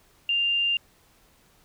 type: tone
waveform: sine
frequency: 2794 Hz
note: F7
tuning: in tune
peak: -21 dBFS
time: 0.29-0.77 s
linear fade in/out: 2 ms
effects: pink hiss -60 dBFS RMS until 1.64 s